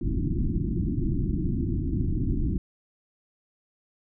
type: low-pass noise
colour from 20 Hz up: pink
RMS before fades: -26 dBFS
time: 0.01-2.58 s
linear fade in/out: 5 ms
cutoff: 350 Hz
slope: 96 dB/octave
effects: none